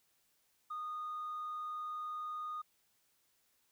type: tone with tanh clipping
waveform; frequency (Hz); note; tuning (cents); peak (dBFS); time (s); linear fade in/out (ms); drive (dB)
triangle; 1232; D#6; -17; -39; 0.7-2.62; 10; 5
effects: white hiss -75 dBFS RMS until 3.71 s